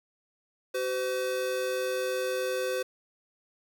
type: tone pair together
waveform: square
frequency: 379 / 510 Hz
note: F#4 / C5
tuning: +42 / -44 cents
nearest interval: perfect fourth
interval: 514 cents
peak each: -34 / -30 dBFS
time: 0.74-2.83 s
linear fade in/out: 10 ms
effects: 9-bit